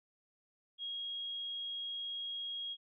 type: tone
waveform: sine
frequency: 3281 Hz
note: G#7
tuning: 22 cents flat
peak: -38 dBFS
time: 0.78-2.77 s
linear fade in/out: 50 ms
effects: none